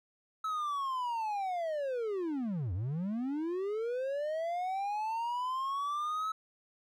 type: linear two-way sweep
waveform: triangle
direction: down then up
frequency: 1303 to 82.41 to 1303 Hz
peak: -30 dBFS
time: 0.44-6.32 s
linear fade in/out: 5 ms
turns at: 2.73 s
effects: none